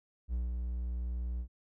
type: tone with ADSR envelope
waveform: triangle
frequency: 60.4 Hz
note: B1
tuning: 38 cents flat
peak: -28 dBFS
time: 0.28-1.48 s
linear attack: 53 ms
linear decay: 170 ms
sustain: -3 dB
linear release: 81 ms
effects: none